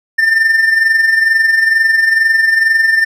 triangle tone with amplitude modulation, 1796 Hz, A6, 35 cents sharp, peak -4 dBFS, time 0.18-3.05 s, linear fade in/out 10 ms, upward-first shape sine, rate 22.2 Hz, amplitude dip 55%, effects none

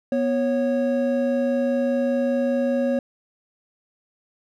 triangle tone pair together, 245 / 550 Hz, B3 / C#5, -14 / -14 cents, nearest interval octave + major second, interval 1400 cents, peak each -20 dBFS, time 0.12-2.99 s, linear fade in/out 2 ms, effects none

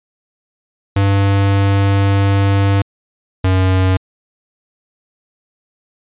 square tone pair in turn, 98.9 / 93.56 Hz, G2 / F#2, +16 / +20 cents, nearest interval minor second, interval 96 cents, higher first, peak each -11 dBFS, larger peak neither, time 0.96-2.82 / 3.44-3.97 s, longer first, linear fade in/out 5 ms, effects resampled to 8000 Hz

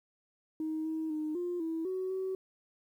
sine tone with pitch steps, 314.3 / 318 / 307.7 / 352.8 / 325.1 / 373.6 / 378.1 Hz, D#4 / D#4 / D#4 / F4 / E4 / F#4 / F#4, +18 / +38 / -19 / +18 / -24 / +17 / +38 cents, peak -31 dBFS, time 0.6-2.35 s, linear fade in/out 2 ms, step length 250 ms, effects tanh soft clip ceiling -28 dBFS + 11-bit

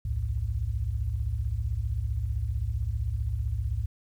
sine tone cluster, 60.1 / 75.6 / 107.5 Hz, B1 / D#2 / A2, -46 / -49 / -40 cents, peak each -31 dBFS, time 0.05-3.86 s, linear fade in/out 5 ms, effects 10-bit

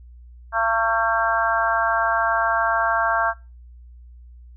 harmonic tone with a mistuned harmonic, 226.7 Hz, A#3, 48 cents flat, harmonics 3 / 4 / 5 / 6 / 7, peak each -24 / -24 / -24 / -24 / -24 dBFS, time 0.52-3.34 s, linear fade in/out 50 ms, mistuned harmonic 5, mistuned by -25 cents, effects noise-tail reverb RT60 0.3 s tail -23 dB re dry + added 60 Hz sine -41 dBFS peak until 4.56 s

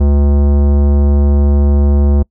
sine tone with tanh clipping, 71.4 Hz, D2, 48 cents flat, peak -9 dBFS, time 0-2.23 s, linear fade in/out 10 ms, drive 17 dB, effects noise-tail reverb RT60 0.1 s tail -26 dB re dry

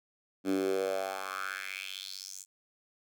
10% pulse tone with high-pass filter sweep, 95.6 Hz, G2, 43 cents flat, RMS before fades -35 dBFS, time 0.44-2.46 s, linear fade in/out 50 ms, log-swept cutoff 250 to 7600 Hz, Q 4.2, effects none

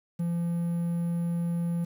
triangle tone with quantisation, 170.8 Hz, F3, 38 cents flat, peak -24 dBFS, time 0.19-1.85 s, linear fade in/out 10 ms, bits 9, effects none

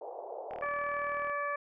white band-pass noise, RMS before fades -42 dBFS, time 0.01-0.65 s, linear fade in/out 5 ms, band 420 to 800 Hz, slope 48 dB/octave
click train, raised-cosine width 0.5 ms, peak -31 dBFS, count 32, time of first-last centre 0.51-1.297 s, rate 39.4 Hz
harmonic tone, 577 Hz, D5, 31 cents flat, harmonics 1 / 2 / 3 / 4, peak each -37 / -34 / -38 / -44 dBFS, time 0.62-1.56 s, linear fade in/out 5 ms
effects none

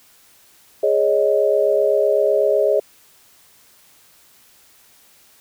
sine chord, Ab suspended fourth, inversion none, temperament equal, 415.3 / 554.4 / 622.3 Hz, Ab4 / Db5 / Eb5, 0 / 0 / 0 cents, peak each -18 dBFS, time 0.83-2.8 s, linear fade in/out 5 ms, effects white hiss -52 dBFS RMS until 5.4 s

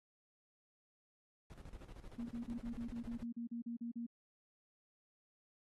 brown noise with tremolo, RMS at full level -50 dBFS, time 1.5-3.23 s, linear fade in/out 0 ms, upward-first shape square, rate 13 Hz, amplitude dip 70%
sine tone bursts, 234.8 Hz, A#3, 13 cents sharp, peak -40 dBFS, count 13, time 2.18-4.066 s, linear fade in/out 10 ms, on 110 ms, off 38 ms
effects AAC 32 kbps

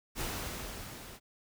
pink noise with level ramp, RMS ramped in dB -35 to -49 dBFS, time 0.15-1.2 s, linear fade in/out 50 ms, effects none

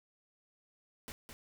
pink noise with echo, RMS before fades -45 dBFS, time 1.08-1.12 s, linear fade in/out 0 ms, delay 210 ms, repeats 1, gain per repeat -5 dB, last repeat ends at 1.33 s, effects none

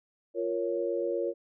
sine chord, Bb minor, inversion second, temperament equal, 349.2 / 466.2 / 554.4 Hz, F4 / Bb4 / Db5, 0 / 0 / 0 cents, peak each -32 dBFS, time 0.34-1.34 s, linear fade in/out 50 ms, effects none

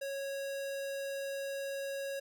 square tone, 551 Hz, C#5, 11 cents flat, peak -37 dBFS, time 0.01-2.2 s, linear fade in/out 10 ms, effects none

